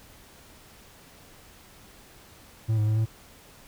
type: tone with pitch steps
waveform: triangle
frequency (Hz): 111 / 106.7 / 108.6 / 110.9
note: A2 / G#2 / A2 / A2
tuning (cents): +16 / +47 / -22 / +14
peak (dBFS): -19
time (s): 2.68-3.06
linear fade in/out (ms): 20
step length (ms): 95
effects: pink hiss -52 dBFS RMS until 3.67 s